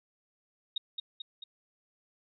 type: tone with echo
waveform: sine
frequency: 3729 Hz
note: A#7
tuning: in tune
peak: -29 dBFS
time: 0.76-0.78 s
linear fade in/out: 5 ms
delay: 220 ms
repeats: 3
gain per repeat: -4 dB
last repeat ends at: 1.44 s
effects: none